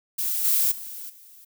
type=noise with level steps; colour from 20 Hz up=violet; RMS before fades=-26 / -21 / -37 / -49 dBFS; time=0.18-1.45 s; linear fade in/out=10 ms; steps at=0.44 / 0.71 / 1.09 s; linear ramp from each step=10 ms; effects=none